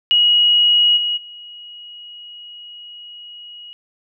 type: tone with level steps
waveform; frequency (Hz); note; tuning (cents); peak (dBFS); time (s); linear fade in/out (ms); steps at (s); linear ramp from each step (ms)
sine; 2900; F#7; -35; -10 / -17 / -34; 0.11-3.73; 0; 0.96 / 1.16; 20
effects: none